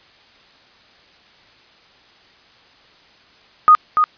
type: tone with echo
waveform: sine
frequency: 1239 Hz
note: D#6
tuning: 8 cents flat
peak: -5 dBFS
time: 3.68-3.75 s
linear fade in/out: 0 ms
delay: 290 ms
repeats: 1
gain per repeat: -6 dB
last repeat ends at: 4.04 s
effects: white hiss -50 dBFS RMS until 4.17 s + resampled to 11025 Hz